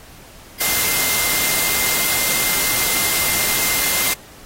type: tone in noise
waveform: sine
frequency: 2093 Hz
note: C7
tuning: in tune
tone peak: -26 dBFS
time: 0.6-4.14 s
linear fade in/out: 10 ms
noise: white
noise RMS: -19 dBFS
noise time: 0.6-4.14 s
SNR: -10 dB
effects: pink hiss -43 dBFS RMS until 4.45 s + AAC 48 kbps